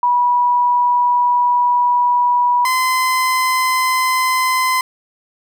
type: tone pair in turn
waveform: sine / 30% pulse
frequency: 975 / 1027.1 Hz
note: B5 / C6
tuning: -23 / -32 cents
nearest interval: minor second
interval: 91 cents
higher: second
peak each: -11 dBFS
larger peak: neither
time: 0.03-2.65 / 2.65-4.81 s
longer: first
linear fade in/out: 2 ms
effects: none